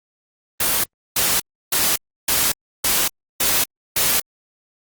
white noise bursts, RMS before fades -18 dBFS, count 7, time 0.6-4.2 s, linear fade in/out 5 ms, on 240 ms, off 320 ms, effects Opus 24 kbps

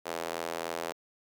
sawtooth tone with high-pass filter, 83.4 Hz, E2, 21 cents sharp, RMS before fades -36 dBFS, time 0.05-0.93 s, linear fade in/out 20 ms, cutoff 530 Hz, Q 1.4, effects none

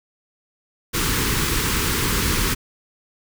pink band-stop noise, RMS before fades -21 dBFS, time 0.93-2.55 s, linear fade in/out 20 ms, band 470 to 940 Hz, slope 48 dB/octave, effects none

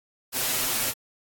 white noise with comb filter, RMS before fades -26 dBFS, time 0.32-0.94 s, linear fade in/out 50 ms, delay 7.9 ms, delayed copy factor +0.55, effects AAC 64 kbps

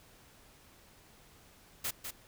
white noise with echo, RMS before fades -35 dBFS, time 1.84-1.91 s, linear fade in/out 10 ms, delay 200 ms, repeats 1, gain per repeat -6 dB, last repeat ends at 2.11 s, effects pink hiss -60 dBFS RMS until 2.27 s

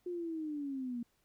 sine linear sweep, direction down, 359.9 to 233.1 Hz, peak -36 dBFS, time 0.06-1.03 s, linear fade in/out 5 ms, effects pink hiss -75 dBFS RMS until 1.24 s

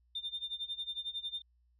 sine tone with tremolo, 3607 Hz, A7, 42 cents sharp, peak -33 dBFS, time 0.15-1.42 s, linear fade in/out 5 ms, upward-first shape sine, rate 11 Hz, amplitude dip 90%, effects tanh soft clip ceiling -30 dBFS + added 60 Hz sine -67 dBFS peak until 1.79 s

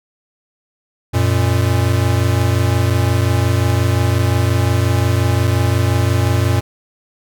square tone pair together, 91.4 / 117.07 Hz, F#2 / A#2, -21 / +8 cents, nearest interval major third, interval 429 cents, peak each -16 dBFS, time 1.13-6.61 s, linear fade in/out 20 ms, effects none

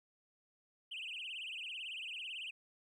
sine tone with vibrato, 2794 Hz, F7, in tune, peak -40 dBFS, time 0.91-2.51 s, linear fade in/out 10 ms, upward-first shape triangle, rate 18 Hz, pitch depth 240 cents each way, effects tanh soft clip ceiling -39 dBFS + 13-bit

